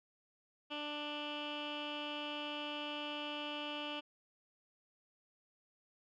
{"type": "tone with low-pass filter", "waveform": "15% pulse", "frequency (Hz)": 295.4, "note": "D4", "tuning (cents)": 10, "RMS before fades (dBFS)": -42, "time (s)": [0.7, 4.01], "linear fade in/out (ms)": 20, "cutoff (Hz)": 3000, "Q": 4.9, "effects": []}